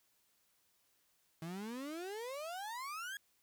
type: exponential sweep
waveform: 35% pulse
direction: up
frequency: 158.3 to 1681 Hz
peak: -40 dBFS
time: 1.42-3.17 s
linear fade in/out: 2 ms
effects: white hiss -75 dBFS RMS until 3.42 s